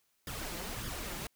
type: noise with flanger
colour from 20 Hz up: pink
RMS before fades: -40 dBFS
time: 0.27-1.27 s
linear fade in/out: 2 ms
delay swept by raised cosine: 0.58 to 5.88 ms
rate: 1.7 Hz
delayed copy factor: +0.7
effects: white hiss -75 dBFS RMS until 1.35 s